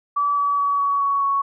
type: tone with pitch steps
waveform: sine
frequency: 1151 / 1143 / 1135.2 / 1127.3 / 1119.5 / 1111.8 Hz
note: D6 / D6 / C#6 / C#6 / C#6 / C#6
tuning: -35 / -47 / +41 / +29 / +17 / +5 cents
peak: -17 dBFS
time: 0.16-1.42 s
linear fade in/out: 10 ms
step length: 210 ms
effects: none